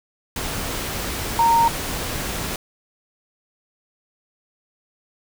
sine tone in noise, 925 Hz, A#5, 14 cents flat, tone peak -13 dBFS, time 1.39-1.68 s, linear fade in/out 2 ms, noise pink, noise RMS -27 dBFS, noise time 0.36-2.56 s, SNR +11 dB, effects none

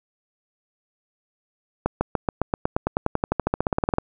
accelerating click train, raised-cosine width 1 ms, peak -6 dBFS, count 25, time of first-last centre 1.86-3.984 s, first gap 150 ms, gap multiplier 0.95, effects none

